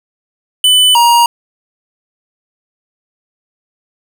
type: tone pair in turn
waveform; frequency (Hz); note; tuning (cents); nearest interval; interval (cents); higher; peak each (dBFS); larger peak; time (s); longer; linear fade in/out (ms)
square; 3000 / 944.9; F#7 / A#5; +23 / +23; octave + minor sixth; 2000; first; -6; neither; 0.64-0.95 / 0.95-1.26; neither; 2
effects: none